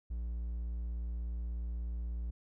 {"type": "tone", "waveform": "triangle", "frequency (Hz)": 58.3, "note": "A#1", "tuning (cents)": 1, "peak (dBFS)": -33, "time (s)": [0.1, 2.31], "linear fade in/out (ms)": 10, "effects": []}